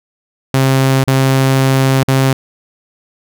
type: tone with dropouts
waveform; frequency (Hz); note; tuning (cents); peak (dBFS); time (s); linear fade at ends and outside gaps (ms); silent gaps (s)
sawtooth; 133.5; C3; +35; -5; 0.54-2.33; 2; 1.039-1.076 / 2.033-2.082
effects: none